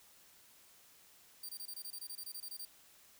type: tone bursts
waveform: 5% pulse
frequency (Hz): 4679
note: D8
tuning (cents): -7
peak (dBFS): -36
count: 15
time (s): 1.43-2.652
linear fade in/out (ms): 5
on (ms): 60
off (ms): 23
effects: white hiss -63 dBFS RMS until 3.19 s